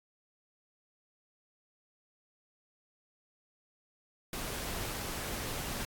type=noise; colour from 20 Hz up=pink; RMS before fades=-38 dBFS; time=4.33-5.85 s; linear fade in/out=2 ms; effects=AAC 64 kbps